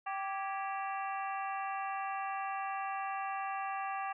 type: harmonic tone with a mistuned harmonic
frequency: 390 Hz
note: G4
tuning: 9 cents flat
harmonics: 2 / 3 / 4 / 5 / 6 / 7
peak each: -37 / -40 / -46 / -49 / -51 / -48 dBFS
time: 0.06-4.13 s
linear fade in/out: 10 ms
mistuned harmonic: 4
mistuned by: +100 cents
effects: none